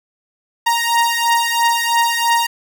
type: beating tone pair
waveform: sawtooth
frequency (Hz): 932.3 / 935.3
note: A#5 / A#5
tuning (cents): 0 / +6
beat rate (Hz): 3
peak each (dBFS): -13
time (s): 0.66-2.47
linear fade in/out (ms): 10
effects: none